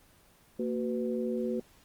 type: tone cluster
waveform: sine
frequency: 229.9 / 373.1 / 498.7 Hz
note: A#3 / F#4 / B4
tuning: -24 / +14 / +17 cents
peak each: -32 / -34 / -35 dBFS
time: 0.59-1.6 s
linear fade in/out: 5 ms
effects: pink hiss -61 dBFS RMS until 1.84 s + Opus 24 kbps